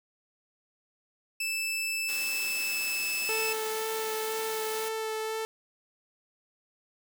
sawtooth tone with pitch glide, 2635 to 2620 Hz, E7 to E7, -1 to -11 cents, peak -26 dBFS, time 1.4-3.53 s, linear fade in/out 5 ms, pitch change -10 cents, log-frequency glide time 1.92-3.03 s
white high-pass noise, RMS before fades -39 dBFS, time 2.08-4.89 s, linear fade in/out 10 ms, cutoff 170 Hz, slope 24 dB/octave
sawtooth tone with vibrato, 440 Hz, A4, in tune, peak -27 dBFS, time 3.29-5.45 s, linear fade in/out 0 ms, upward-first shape sine, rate 2 Hz, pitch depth 11 cents each way
effects none

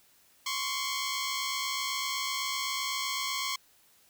10% pulse tone pair together, 1046.5 / 1114.4 Hz, C6 / C#6, 0 / +9 cents, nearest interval minor second, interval 109 cents, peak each -25 dBFS, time 0.46-3.56 s, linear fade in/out 5 ms, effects white hiss -63 dBFS RMS until 4.09 s

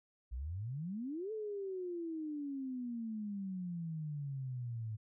sine exponential two-way sweep, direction up then down, 56 to 442.2 to 107 Hz, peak -38 dBFS, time 0.31-4.97 s, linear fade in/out 20 ms, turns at 1.32 s, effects none

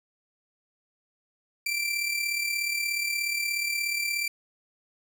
sawtooth tone with amplitude modulation, 2349 Hz, D7, in tune, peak -21 dBFS, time 1.66-4.28 s, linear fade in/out 5 ms, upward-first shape sine, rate 36.8 Hz, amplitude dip 50%, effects none

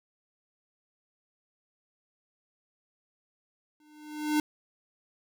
square tone with exponential growth, 302 Hz, D4, 48 cents sharp, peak -22 dBFS, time 3.8-4.4 s, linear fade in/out 2 ms, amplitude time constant 130 ms, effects none

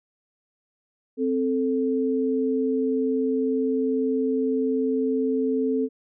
sine tone pair together, 261.6 / 439.7 Hz, C4 / A4, 0 / -1 cents, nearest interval major sixth, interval 899 cents, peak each -23 / -24 dBFS, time 1.17-5.89 s, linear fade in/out 50 ms, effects none

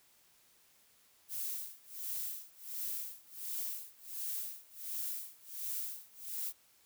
violet noise with tremolo, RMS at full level -38 dBFS, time 1.28-6.53 s, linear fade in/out 50 ms, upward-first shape sine, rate 1.4 Hz, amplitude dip 95%, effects white hiss -67 dBFS RMS until 6.85 s

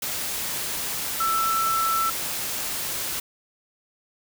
sine tone in noise, 1328 Hz, E6, 12 cents sharp, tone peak -21 dBFS, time 1.2-2.1 s, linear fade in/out 5 ms, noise white, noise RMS -29 dBFS, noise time 0.02-3.2 s, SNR +5 dB, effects none

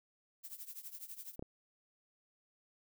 violet noise with tremolo, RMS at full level -45 dBFS, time 0.43-1.36 s, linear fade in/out 20 ms, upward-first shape triangle, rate 12 Hz, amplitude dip 90%
clicks, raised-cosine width 2 ms, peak -30 dBFS, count 2, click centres 1.394 / 1.425 s
effects none

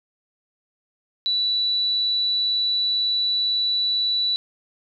sine tone, 3951 Hz, B7, in tune, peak -19 dBFS, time 1.26-4.36 s, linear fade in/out 0 ms, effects none

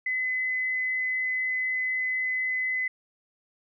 sine tone, 2024 Hz, B6, 42 cents sharp, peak -25 dBFS, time 0.06-2.88 s, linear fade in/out 5 ms, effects none

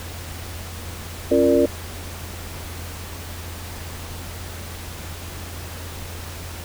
sine tone cluster, 273.2 / 347.4 / 465.1 / 587 Hz, C#4 / F4 / A#4 / D5, -25 / -9 / -4 / -1 cents, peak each -19 dBFS, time 1.31-1.66 s, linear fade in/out 5 ms, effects added 85 Hz sine -34 dBFS peak until 6.64 s + pink hiss -36 dBFS RMS until 6.64 s

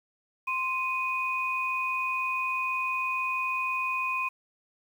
sine tone pair together, 1044.9 / 2489 Hz, C6 / D#7, -3 / 0 cents, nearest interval octave + minor third, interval 1503 cents, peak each -30 / -29 dBFS, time 0.47-4.29 s, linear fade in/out 10 ms, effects 9-bit

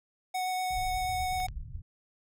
square tone with vibrato, 740 Hz, F#5, in tune, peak -30 dBFS, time 0.34-1.47 s, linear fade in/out 10 ms, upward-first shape sine, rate 8.2 Hz, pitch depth 9 cents each way
pink low-pass noise, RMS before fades -39 dBFS, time 0.7-1.82 s, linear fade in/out 10 ms, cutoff 110 Hz, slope 24 dB/octave
clicks, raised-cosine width 0.2 ms, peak -29 dBFS, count 2, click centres 1.402 / 1.485 s
effects none

